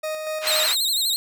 40% pulse tone with tremolo, 622.3 Hz, D#5, in tune, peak -24 dBFS, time 0.03-0.67 s, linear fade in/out 10 ms, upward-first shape square, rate 4.2 Hz, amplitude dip 35%
pink band-pass noise, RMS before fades -27 dBFS, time 0.41-0.76 s, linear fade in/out 50 ms, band 1300 to 4900 Hz, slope 12 dB/octave
sawtooth tone with vibrato, 3958 Hz, B7, 3 cents sharp, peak -17 dBFS, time 0.47-1.16 s, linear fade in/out 0 ms, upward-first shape sine, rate 12 Hz, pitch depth 120 cents each way
effects none

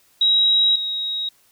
sine tone pair in turn, 3836 / 3799 Hz, A#7 / A#7, +49 / +32 cents, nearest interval unison, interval 17 cents, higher first, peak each -13 / -22 dBFS, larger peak first, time 0.21-0.76 / 0.76-1.29 s, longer first, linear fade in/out 5 ms, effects white hiss -58 dBFS RMS until 1.51 s

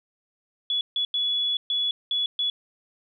sine tone bursts at uneven times, 3401 Hz, G#7, 40 cents sharp, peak -22 dBFS, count 6, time 0.7-0.81 / 0.96-1.05 / 1.14-1.57 / 1.7-1.91 / 2.11-2.26 / 2.39-2.5 s, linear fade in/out 2 ms, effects none

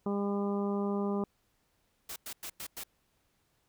harmonic tone, 201.4 Hz, G3, 47 cents sharp, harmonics 1 / 2 / 3 / 4 / 5 / 6, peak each -31 / -34 / -42 / -43 / -44 / -45 dBFS, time 0.06-1.24 s, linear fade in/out 2 ms
white noise bursts, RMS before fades -41 dBFS, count 5, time 2.09-2.837 s, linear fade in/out 5 ms, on 71 ms, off 98 ms
effects pink hiss -74 dBFS RMS until 3.68 s

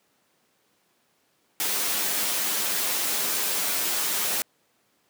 white noise with comb filter, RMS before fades -26 dBFS, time 1.6-4.42 s, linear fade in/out 0 ms, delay 9.7 ms, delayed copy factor +0.65, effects pink hiss -67 dBFS RMS until 5.09 s + high-pass 200 Hz 12 dB/octave

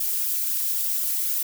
violet noise with flanger, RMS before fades -25 dBFS, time 0-1.43 s, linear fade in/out 5 ms, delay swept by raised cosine 0.57 to 4.37 ms, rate 3.9 Hz, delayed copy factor +1, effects none

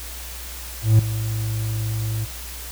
triangle tone with ADSR envelope, 110 Hz, A2, in tune, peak -6 dBFS, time 0.82-2.26 s, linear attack 170 ms, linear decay 6 ms, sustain -14 dB, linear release 24 ms, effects added 60 Hz sine -35 dBFS peak until 2.71 s + white hiss -36 dBFS RMS until 2.71 s

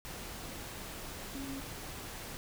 sine tone in noise, 272.3 Hz, C#4, 31 cents flat, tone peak -40 dBFS, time 1.35-1.6 s, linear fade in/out 0 ms, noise pink, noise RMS -44 dBFS, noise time 0.05-2.37 s, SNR +1 dB, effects none

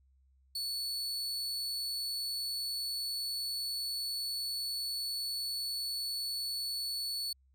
40% pulse tone, 4435 Hz, C#8, in tune, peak -33 dBFS, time 0.55-7.33 s, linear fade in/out 5 ms, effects added 66 Hz sine -64 dBFS peak until 7.54 s

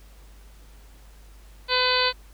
harmonic tone, 504 Hz, B4, 35 cents sharp, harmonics 1 / 2 / 3 / 4 / 5 / 6 / 7 / 8 / 9, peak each -27 / -26 / -28 / -31 / -29 / -31 / -30 / -27 / -27 dBFS, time 1.68-2.13 s, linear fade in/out 50 ms, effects added 50 Hz sine -46 dBFS peak until 2.33 s + pink hiss -56 dBFS RMS until 2.33 s

